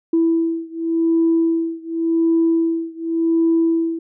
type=beating tone pair; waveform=sine; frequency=329.6 / 330.49 Hz; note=E4 / E4; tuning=0 / +5 cents; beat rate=0.89 Hz; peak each=-17 / -18 dBFS; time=0.13-3.99 s; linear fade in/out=5 ms; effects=tanh soft clip ceiling -8 dBFS